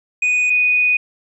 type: tone pair in turn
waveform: triangle / sine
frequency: 2481 / 2481 Hz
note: D#7 / D#7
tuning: -6 / -6 cents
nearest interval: unison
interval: 0 cents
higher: neither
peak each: -12 / -12 dBFS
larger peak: neither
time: 0.22-0.5 / 0.5-0.97 s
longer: second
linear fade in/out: 5 ms
effects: resampled to 24000 Hz